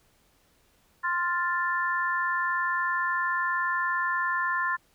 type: chord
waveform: sine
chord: F major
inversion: second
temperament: equal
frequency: 1046.5 / 1396.9 / 1760 Hz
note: C6 / F6 / A6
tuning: 0 / 0 / 0 cents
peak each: -28 / -32 / -28 dBFS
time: 1.03-4.77 s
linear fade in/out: 20 ms
effects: pink hiss -65 dBFS RMS until 4.94 s